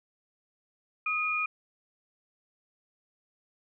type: tone pair together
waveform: sine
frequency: 1258 / 2432 Hz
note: D#6 / D#7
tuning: +19 / -40 cents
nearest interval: major seventh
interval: 1141 cents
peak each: -32 / -28 dBFS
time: 1.06-1.46 s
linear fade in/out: 5 ms
effects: none